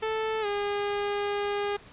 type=tone with pitch glide; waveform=sawtooth; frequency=439.5 to 407.7 Hz; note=A4 to G#4; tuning=-2 to -32 cents; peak=-23 dBFS; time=0.02-1.77 s; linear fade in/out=10 ms; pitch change=-130 cents; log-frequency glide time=0.41-0.46 s; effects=pink hiss -51 dBFS RMS until 1.92 s + resampled to 8000 Hz